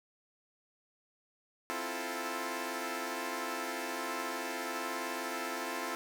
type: chord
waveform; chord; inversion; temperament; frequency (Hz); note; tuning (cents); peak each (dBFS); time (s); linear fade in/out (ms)
10% pulse; F major seventh; second; equal; 261.6 / 329.6 / 349.2 / 440; C4 / E4 / F4 / A4; 0 / 0 / 0 / 0; -33; 1.7-5.95; 0
effects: none